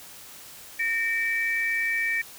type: tone pair together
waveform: sine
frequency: 1831.6 / 2312 Hz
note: A#6 / D7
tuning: -31 / -28 cents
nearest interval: major third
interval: 403 cents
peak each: -26 dBFS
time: 0.79-2.22 s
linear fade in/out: 10 ms
effects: white hiss -45 dBFS RMS until 2.38 s